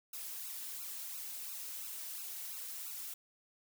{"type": "noise with flanger", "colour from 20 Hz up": "blue", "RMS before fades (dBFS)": -44, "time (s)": [0.13, 3.14], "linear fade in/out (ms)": 5, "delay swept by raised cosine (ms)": [0.75, 3.25], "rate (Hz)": 2.9, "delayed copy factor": 0.9, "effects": []}